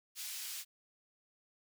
pink high-pass noise, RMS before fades -43 dBFS, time 0.15-0.65 s, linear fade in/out 50 ms, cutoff 3400 Hz, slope 12 dB/octave, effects none

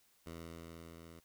10% pulse tone with level ramp, 83.1 Hz, E2, 15 cents sharp, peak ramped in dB -37 to -45 dBFS, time 0.26-1.2 s, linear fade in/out 5 ms, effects white hiss -71 dBFS RMS until 1.24 s

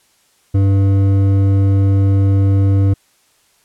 sine tone with hard clipping, 98 Hz, G2, in tune, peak -11 dBFS, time 0.54-2.94 s, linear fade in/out 10 ms, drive 9 dB, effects white hiss -56 dBFS RMS until 3.64 s + low-pass 11000 Hz 12 dB/octave

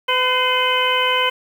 harmonic tone with a mistuned harmonic, 506 Hz, B4, 42 cents sharp, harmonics 1 / 2 / 3 / 4 / 5 / 6, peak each -23 / -20 / -25 / -24 / -25 / -20 dBFS, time 0.08-1.3 s, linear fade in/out 10 ms, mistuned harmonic 4, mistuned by +52 cents, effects 7-bit

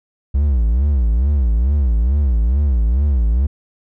triangle tone with vibrato, 63.4 Hz, B1, 46 cents sharp, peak -10 dBFS, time 0.34-3.47 s, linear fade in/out 10 ms, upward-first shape sine, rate 2.3 Hz, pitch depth 260 cents each way, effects none

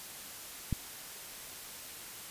click, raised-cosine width 5 ms, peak -18 dBFS, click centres 0.727 s, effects white hiss -46 dBFS RMS until 2.3 s + resampled to 32000 Hz

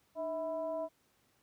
sine tone with frequency modulation, 647 Hz, E5, 32 cents flat, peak -34 dBFS, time 0.15-0.89 s, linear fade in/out 50 ms, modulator 344 Hz, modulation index 0.6, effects pink hiss -72 dBFS RMS until 1.42 s + high-pass 80 Hz 12 dB/octave

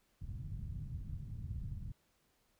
white low-pass noise, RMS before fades -43 dBFS, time 0.21-1.92 s, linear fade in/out 5 ms, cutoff 130 Hz, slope 24 dB/octave, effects pink hiss -75 dBFS RMS until 2.59 s

